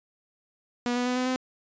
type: tone with pitch steps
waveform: sawtooth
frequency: 242.8 / 246.2 / 249.6 / 253.1 / 256.6 Hz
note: B3 / B3 / B3 / B3 / C4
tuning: -29 / -5 / +19 / +43 / -34 cents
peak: -21 dBFS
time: 0.86-1.36 s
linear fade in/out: 0 ms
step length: 100 ms
effects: resampled to 16000 Hz